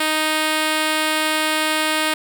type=tone; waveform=5% pulse; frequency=311.1 Hz; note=D#4; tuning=in tune; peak=-6 dBFS; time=0-2.14 s; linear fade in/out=5 ms; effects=none